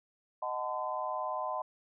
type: chord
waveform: sine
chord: D# diminished seventh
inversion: none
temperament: equal with one note detuned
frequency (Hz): 622.3 / 740 / 880 / 1019.7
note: D#5 / F#5 / A5 / C6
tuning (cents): 0 / 0 / 0 / -45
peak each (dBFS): -38 / -39 / -40 / -36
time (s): 0.42-1.62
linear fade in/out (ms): 5
effects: none